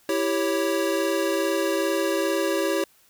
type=chord; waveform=square; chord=C# diminished; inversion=first; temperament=equal; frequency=329.6 / 392 / 554.4 Hz; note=E4 / G4 / C#5; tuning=0 / 0 / 0 cents; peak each=-27 dBFS; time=0.09-2.84 s; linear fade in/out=2 ms; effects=white hiss -59 dBFS RMS until 3.09 s